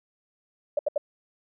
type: tone bursts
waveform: sine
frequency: 587.3 Hz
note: D5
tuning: in tune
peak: -20 dBFS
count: 3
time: 0.77-0.979 s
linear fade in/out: 5 ms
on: 21 ms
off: 73 ms
effects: none